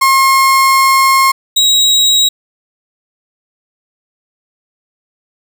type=tone pair in turn; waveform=35% pulse; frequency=1074 / 3827 Hz; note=C6 / A#7; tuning=+45 / +45 cents; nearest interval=octave + minor seventh; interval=2200 cents; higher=second; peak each=-5 dBFS; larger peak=neither; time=0.01-1.32 / 1.56-2.29 s; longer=first; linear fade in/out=10 ms; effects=none